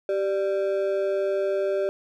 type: ring-modulated tone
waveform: triangle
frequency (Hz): 490.3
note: B4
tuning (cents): -13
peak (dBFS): -17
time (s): 0.09-1.89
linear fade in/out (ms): 0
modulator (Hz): 101
effects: none